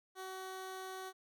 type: tone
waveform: 15% pulse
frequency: 376.9 Hz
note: F#4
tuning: 32 cents sharp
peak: -37 dBFS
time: 0.15-1.13 s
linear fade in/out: 50 ms
effects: none